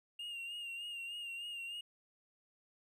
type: tone with vibrato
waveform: triangle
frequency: 2804 Hz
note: F7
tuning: 6 cents sharp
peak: -40 dBFS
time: 0.19-1.81 s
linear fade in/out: 5 ms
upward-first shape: sine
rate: 3.3 Hz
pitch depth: 42 cents each way
effects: none